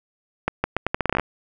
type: accelerating click train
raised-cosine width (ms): 0.5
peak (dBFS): -5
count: 13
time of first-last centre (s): 0.48-1.197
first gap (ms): 160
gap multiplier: 0.79
effects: none